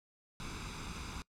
pink noise with comb filter, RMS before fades -43 dBFS, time 0.4-1.22 s, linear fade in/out 0 ms, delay 0.81 ms, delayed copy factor +0.65, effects noise-tail reverb RT60 0.1 s tail -22 dB re dry + low-pass 7000 Hz 12 dB/octave

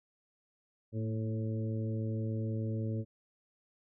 harmonic tone with a mistuned harmonic, 110 Hz, A2, in tune, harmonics 1 / 2 / 3 / 4 / 5, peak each -33 / -39 / -43 / -45 / -47 dBFS, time 0.92-3.05 s, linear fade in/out 50 ms, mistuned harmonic 2, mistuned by +28 cents, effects none

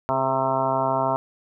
harmonic tone with a mistuned harmonic, 132.8 Hz, C3, 26 cents sharp, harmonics 1 / 2 / 3 / 4 / 5 / 6 / 7 / 8 / 9 / 10, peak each -32 / -32 / -33 / -35 / -24 / -31 / -25 / -29 / -36 / -32 dBFS, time 0.09-1.16 s, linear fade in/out 0 ms, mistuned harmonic 3, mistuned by +27 cents, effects none

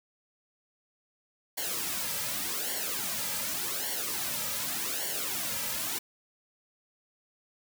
white noise with flanger, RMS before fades -33 dBFS, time 1.57-5.99 s, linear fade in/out 10 ms, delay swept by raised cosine 0.79 to 2.79 ms, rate 0.86 Hz, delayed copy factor -0.8, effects none

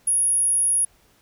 sine tone, 10440 Hz, E9, 18 cents flat, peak -17 dBFS, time 0.07-0.85 s, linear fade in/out 5 ms, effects pink hiss -59 dBFS RMS until 1.21 s

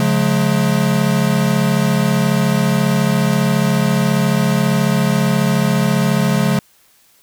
square tone cluster, 140.4 / 178.8 / 213.3 Hz, C#3 / F3 / G#3, +22 / +41 / +46 cents, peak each -18 dBFS, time 0-6.59 s, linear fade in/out 2 ms, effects white hiss -53 dBFS RMS until 7.22 s

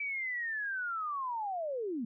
sine linear sweep, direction down, 2316 to 213.2 Hz, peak -33 dBFS, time 0-2.05 s, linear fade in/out 5 ms, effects none

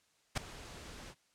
pink noise with ADSR envelope, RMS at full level -30 dBFS, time 0.35-1.15 s, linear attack 24 ms, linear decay 5 ms, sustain -19 dB, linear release 59 ms, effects white hiss -72 dBFS RMS until 1.34 s + low-pass 8000 Hz 12 dB/octave

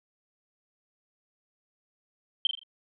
sine tone with echo, 3136 Hz, G7, in tune, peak -20 dBFS, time 2.45-2.47 s, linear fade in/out 2 ms, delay 41 ms, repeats 4, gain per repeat -7 dB, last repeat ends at 2.634 s, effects none

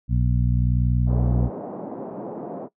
harmonic tone, 60.9 Hz, B1, 24 cents flat, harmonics 1 / 2 / 3 / 4, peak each -21 / -21 / -27 / -32 dBFS, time 0.08-1.5 s, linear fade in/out 50 ms
pink band-pass noise, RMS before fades -33 dBFS, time 1.06-2.69 s, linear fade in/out 50 ms, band 190 to 760 Hz, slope 24 dB/octave
effects noise-tail reverb RT60 0.1 s tail -19 dB re dry

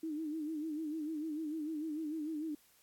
sine tone with vibrato, 309.6 Hz, D#4, 9 cents flat, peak -36 dBFS, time 0.03-2.55 s, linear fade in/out 5 ms, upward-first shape sine, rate 6.7 Hz, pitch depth 85 cents each way, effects white hiss -67 dBFS RMS until 2.82 s + AAC 64 kbps

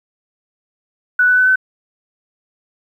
sine tone with pitch steps, 1480 / 1492.9 / 1505.9 / 1519 Hz, F#6 / F#6 / F#6 / F#6, 0 / +15 / +30 / +45 cents, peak -9 dBFS, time 1.19-1.558 s, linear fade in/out 5 ms, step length 92 ms, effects 8-bit

